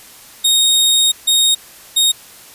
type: tone bursts at uneven times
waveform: sawtooth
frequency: 3729 Hz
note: A#7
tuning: in tune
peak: -7 dBFS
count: 3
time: 0.44-1.12 / 1.27-1.55 / 1.96-2.12 s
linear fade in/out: 10 ms
effects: white hiss -40 dBFS RMS until 2.54 s + resampled to 32000 Hz